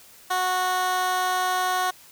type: tone with high-pass filter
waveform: 15% pulse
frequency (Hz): 367.7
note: F#4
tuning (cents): -11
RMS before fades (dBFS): -24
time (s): 0.3-1.91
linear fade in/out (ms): 10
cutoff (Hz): 750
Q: 1.3
effects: white hiss -50 dBFS RMS until 2.11 s